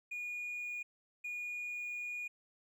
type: tone pair in turn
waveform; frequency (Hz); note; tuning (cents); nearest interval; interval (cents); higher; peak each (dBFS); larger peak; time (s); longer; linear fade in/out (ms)
triangle; 2443 / 2443; D#7 / D#7; -32 / -32; unison; 0; neither; -36 / -36; neither; 0.11-0.83 / 1.24-2.28; second; 10
effects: tanh soft clip ceiling -33 dBFS